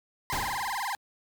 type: tone with vibrato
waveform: 30% pulse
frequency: 906 Hz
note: A#5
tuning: 50 cents flat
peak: -27 dBFS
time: 0.3-0.95 s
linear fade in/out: 0 ms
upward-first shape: sine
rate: 20 Hz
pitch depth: 270 cents each way
type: noise with exponential decay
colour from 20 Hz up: pink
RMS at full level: -31 dBFS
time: 0.32-0.97 s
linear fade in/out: 5 ms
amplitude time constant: 140 ms
effects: none